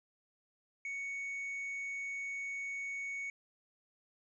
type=tone; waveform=triangle; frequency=2225 Hz; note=C#7; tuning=6 cents sharp; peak=-36 dBFS; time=0.85-3.3 s; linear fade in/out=2 ms; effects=resampled to 22050 Hz + 13-bit